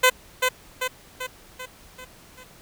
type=tone with echo; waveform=10% pulse; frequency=509 Hz; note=C5; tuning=48 cents flat; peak=-5 dBFS; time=0.03-0.1 s; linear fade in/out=10 ms; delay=390 ms; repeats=6; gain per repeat=-5 dB; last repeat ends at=2.44 s; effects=pink hiss -50 dBFS RMS until 2.61 s